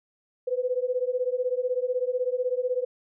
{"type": "beating tone pair", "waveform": "sine", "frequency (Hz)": [493.9, 509.9], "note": ["B4", "C5"], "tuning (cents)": [0, -45], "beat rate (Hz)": 16, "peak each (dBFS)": -27, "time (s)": [0.47, 2.85], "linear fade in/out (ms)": 10, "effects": []}